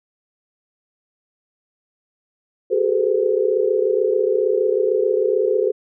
sine tone cluster, 379.2 / 414.8 / 441.4 / 509 Hz, F#4 / G#4 / A4 / C5, +43 / -2 / +5 / -48 cents, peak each -21 dBFS, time 2.7-5.72 s, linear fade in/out 20 ms, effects none

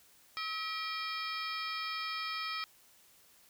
harmonic tone with a mistuned harmonic, 642 Hz, E5, 46 cents flat, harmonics 2 / 3 / 4 / 5 / 6 / 7 / 8, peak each -39 / -45 / -42 / -45 / -48 / -46 / -44 dBFS, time 0.37-2.64 s, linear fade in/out 0 ms, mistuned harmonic 4, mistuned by -130 cents, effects white hiss -63 dBFS RMS until 3.49 s

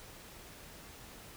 silence, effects pink hiss -52 dBFS RMS until 1.36 s

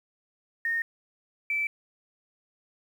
sine tone pair in turn, 1841 / 2320 Hz, A#6 / D7, -22 / -22 cents, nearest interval major third, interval 400 cents, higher second, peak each -25 dBFS, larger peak neither, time 0.65-0.82 / 1.5-1.67 s, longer neither, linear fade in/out 2 ms, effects 9-bit

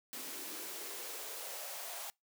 white noise with high-pass filter sweep, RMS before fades -44 dBFS, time 0.13-2.1 s, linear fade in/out 0 ms, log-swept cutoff 260 to 740 Hz, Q 3.2, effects noise-tail reverb RT60 0.2 s tail -26 dB re dry

